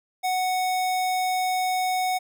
square tone, 740 Hz, F#5, in tune, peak -23 dBFS, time 0.23-2.19 s, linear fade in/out 20 ms, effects none

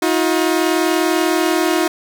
sawtooth tone pair together, 317.8 / 358 Hz, D#4 / F4, +37 / +43 cents, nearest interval major second, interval 206 cents, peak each -13 dBFS, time 0.02-1.88 s, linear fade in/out 5 ms, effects none

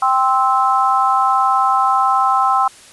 sine chord, C major, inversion second, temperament just, 784.9 / 1046.5 / 1308.1 Hz, G5 / C6 / E6, +2 / 0 / -14 cents, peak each -16 dBFS, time 0.02-2.68 s, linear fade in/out 5 ms, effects white hiss -42 dBFS RMS until 2.92 s + resampled to 24000 Hz

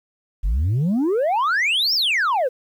sine exponential two-way sweep, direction up then down, 42.79 to 5588 to 471.5 Hz, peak -14 dBFS, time 0.43-2.49 s, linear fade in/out 20 ms, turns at 1.94 s, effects tanh soft clip ceiling -16 dBFS + 9-bit

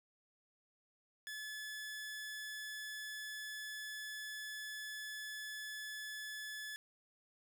sawtooth tone, 1720 Hz, A6, 40 cents flat, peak -40 dBFS, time 1.27-6.76 s, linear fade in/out 0 ms, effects none

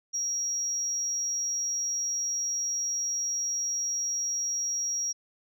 sine tone, 5660 Hz, F8, 22 cents sharp, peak -26 dBFS, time 0.13-5.13 s, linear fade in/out 20 ms, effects tanh soft clip ceiling -24 dBFS

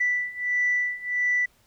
sine beating tone pair, 1973 / 1974.5 Hz, B6 / B6, -2 / -1 cents, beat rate 1.5 Hz, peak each -26 / -24 dBFS, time 0-1.46 s, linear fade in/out 10 ms, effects tanh soft clip ceiling -15 dBFS + pink hiss -62 dBFS RMS until 1.66 s

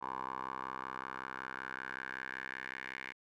10% pulse tone with band-pass filter sweep, 65.3 Hz, C2, 3 cents flat, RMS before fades -43 dBFS, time 0.01-3.13 s, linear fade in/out 20 ms, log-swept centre 1000 to 2000 Hz, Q 4.3, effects none

